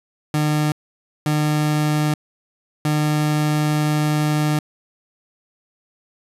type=tone bursts at uneven times; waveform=30% pulse; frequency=151 Hz; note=D3; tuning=48 cents sharp; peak=-14 dBFS; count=3; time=0.34-0.72 / 1.26-2.14 / 2.85-4.59 s; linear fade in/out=2 ms; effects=resampled to 32000 Hz